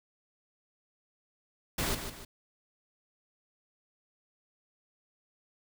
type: noise with echo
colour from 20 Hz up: pink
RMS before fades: -31 dBFS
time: 1.78-1.95 s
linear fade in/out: 5 ms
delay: 150 ms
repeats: 2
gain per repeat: -8 dB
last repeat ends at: 2.25 s
effects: none